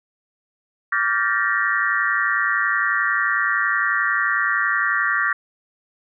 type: tone cluster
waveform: sine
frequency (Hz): 1159 / 1397 / 1569 / 1781 / 1892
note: D6 / F6 / G6 / A6 / A#6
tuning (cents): -23 / 0 / +1 / +21 / +25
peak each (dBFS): -24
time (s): 0.92-5.33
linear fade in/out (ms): 5
effects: none